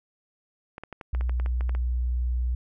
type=clicks; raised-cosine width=0.5 ms; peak=-23 dBFS; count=12; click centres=0.781 / 0.836 / 0.927 / 1.012 / 1.149 / 1.21 / 1.295 / 1.399 / 1.461 / 1.609 / 1.694 / 1.75 s
type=tone; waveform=sine; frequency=61.2 Hz; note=B1; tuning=15 cents flat; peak=-23 dBFS; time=1.13-2.55 s; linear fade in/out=5 ms
effects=none